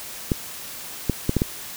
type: clicks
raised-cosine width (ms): 3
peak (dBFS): -6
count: 5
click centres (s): 0.318 / 1.097 / 1.294 / 1.367 / 1.419
effects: white hiss -36 dBFS RMS until 1.76 s